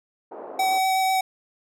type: band-pass noise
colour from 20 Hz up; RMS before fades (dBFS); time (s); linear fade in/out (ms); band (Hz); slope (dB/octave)
white; -38; 0.31-0.79; 10; 330 to 810; 24
type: tone with vibrato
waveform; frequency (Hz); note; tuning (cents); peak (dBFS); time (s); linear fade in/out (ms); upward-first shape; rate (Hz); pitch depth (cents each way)
square; 759; F#5; +44; -20; 0.59-1.21; 5; sine; 8.1; 8
effects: none